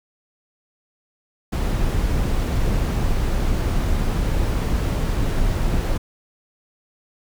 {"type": "noise", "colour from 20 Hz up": "brown", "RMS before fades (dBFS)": -20, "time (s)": [1.52, 5.98], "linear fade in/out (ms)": 10, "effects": []}